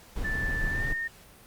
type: noise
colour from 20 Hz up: brown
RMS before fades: -31 dBFS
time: 0.16-0.93 s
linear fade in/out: 5 ms
type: tone with pitch glide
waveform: sine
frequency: 1760 to 1832.6 Hz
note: A6 to A#6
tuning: 0 to -30 cents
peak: -29 dBFS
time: 0.24-1.08 s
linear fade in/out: 10 ms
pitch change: +70 cents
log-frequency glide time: 0.7-0.88 s
effects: pink hiss -53 dBFS RMS until 1.46 s + Opus 48 kbps